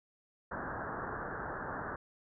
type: low-pass noise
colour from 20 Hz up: white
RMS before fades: -40 dBFS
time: 0.51-1.96 s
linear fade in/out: 5 ms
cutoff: 1700 Hz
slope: 96 dB/octave
effects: none